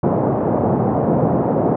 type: band-pass noise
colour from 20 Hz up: pink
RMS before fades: -17 dBFS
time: 0.03-1.76 s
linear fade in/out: 5 ms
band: 120 to 840 Hz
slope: 24 dB/octave
effects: none